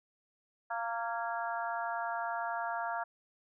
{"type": "harmonic tone with a mistuned harmonic", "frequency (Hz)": 230.9, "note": "A#3", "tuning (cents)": -16, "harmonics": [3, 4, 5, 6, 7], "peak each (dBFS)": [-37, -38, -44, -40, -43], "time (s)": [0.7, 3.04], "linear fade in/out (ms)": 10, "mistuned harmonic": 7, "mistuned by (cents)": 36, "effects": []}